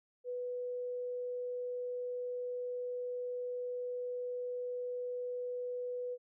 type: tone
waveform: sine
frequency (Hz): 493.9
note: B4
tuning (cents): 0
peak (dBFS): -36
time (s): 0.24-6.18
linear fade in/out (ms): 50
effects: none